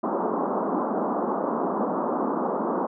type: band-pass noise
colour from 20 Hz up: pink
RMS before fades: -26 dBFS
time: 0.03-2.87 s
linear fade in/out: 10 ms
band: 200 to 1200 Hz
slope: 48 dB/octave
effects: none